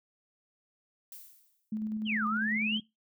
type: noise with exponential decay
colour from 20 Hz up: violet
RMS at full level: -44 dBFS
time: 1.12-1.72 s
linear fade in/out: 2 ms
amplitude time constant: 130 ms
type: tone with tremolo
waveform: sine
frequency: 215.9 Hz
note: A3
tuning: 33 cents flat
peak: -30 dBFS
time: 1.72-2.8 s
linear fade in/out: 5 ms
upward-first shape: square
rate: 10 Hz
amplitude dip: 25%
type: exponential two-way sweep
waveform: sine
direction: down then up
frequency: 3322 to 1174.7 to 3322 Hz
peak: -29 dBFS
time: 2.05-2.81 s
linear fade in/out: 50 ms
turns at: 2.26 s
effects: noise-tail reverb RT60 0.2 s tail -21 dB re dry